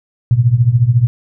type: tone with tremolo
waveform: sine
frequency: 120 Hz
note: B2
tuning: 49 cents flat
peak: -4 dBFS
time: 0.31-1.07 s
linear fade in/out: 0 ms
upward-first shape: triangle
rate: 14 Hz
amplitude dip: 90%
effects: none